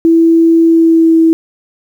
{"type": "tone with pitch glide", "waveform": "sine", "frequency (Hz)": [330, 325.8], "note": ["E4", "E4"], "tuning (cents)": [2, -20], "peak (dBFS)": -4, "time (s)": [0.05, 1.33], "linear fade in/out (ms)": 0, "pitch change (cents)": -22, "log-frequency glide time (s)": [0.67, 1.18], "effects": ["7-bit"]}